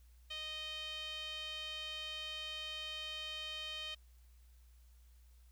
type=tone with band-pass filter; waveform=sawtooth; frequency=620 Hz; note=D#5; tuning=6 cents flat; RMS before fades=-44 dBFS; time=0.3-3.95 s; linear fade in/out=10 ms; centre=3200 Hz; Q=5.1; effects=added 60 Hz sine -59 dBFS peak until 5.51 s + white hiss -74 dBFS RMS until 5.51 s